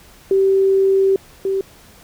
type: tone pair in turn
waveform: sine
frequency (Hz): 387.2 / 387.2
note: G4 / G4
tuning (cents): -21 / -21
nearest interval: unison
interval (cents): 0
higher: neither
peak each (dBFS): -11 / -16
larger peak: first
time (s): 0.31-1.16 / 1.45-1.61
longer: first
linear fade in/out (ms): 2
effects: pink hiss -46 dBFS RMS until 2.03 s